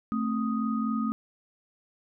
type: tone cluster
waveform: sine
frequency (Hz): 221.4 / 265.4 / 1246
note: A3 / C4 / D#6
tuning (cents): +11 / +25 / +2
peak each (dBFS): -27 / -32 / -34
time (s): 0.12-1.12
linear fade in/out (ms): 0
effects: none